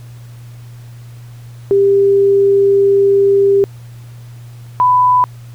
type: tone pair in turn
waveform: sine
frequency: 396.6 / 996.7 Hz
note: G4 / B5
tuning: +20 / +16 cents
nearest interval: octave + major third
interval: 1596 cents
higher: second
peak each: -7 dBFS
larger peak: neither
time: 1.71-3.64 / 4.8-5.24 s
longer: first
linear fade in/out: 0 ms
effects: added 119 Hz sine -31 dBFS peak until 5.54 s + pink hiss -47 dBFS RMS until 5.54 s